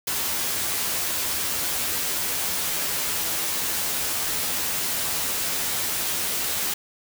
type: noise with comb filter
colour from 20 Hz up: white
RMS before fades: -26 dBFS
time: 0.07-6.74 s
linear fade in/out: 5 ms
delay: 12 ms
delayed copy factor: +0.55
effects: none